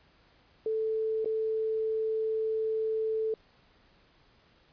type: tone with dropouts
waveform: sine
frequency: 440 Hz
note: A4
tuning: in tune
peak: -27 dBFS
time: 0.66-3.34 s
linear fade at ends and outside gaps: 2 ms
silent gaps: 1.246-1.257 s
effects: pink hiss -63 dBFS RMS until 4.72 s + resampled to 11025 Hz